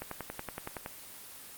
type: click train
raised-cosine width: 0.5 ms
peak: -21 dBFS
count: 10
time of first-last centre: 0.02-0.861 s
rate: 10.7 Hz
effects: white hiss -48 dBFS RMS until 1.57 s + Opus 24 kbps